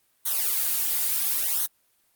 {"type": "noise with flanger", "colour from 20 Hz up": "blue", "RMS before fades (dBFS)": -25, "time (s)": [0.25, 1.67], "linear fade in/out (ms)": 20, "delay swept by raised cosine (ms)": [0.4, 3.2], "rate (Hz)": 0.72, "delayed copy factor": -1, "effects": ["white hiss -67 dBFS RMS until 2.15 s", "Opus 32 kbps"]}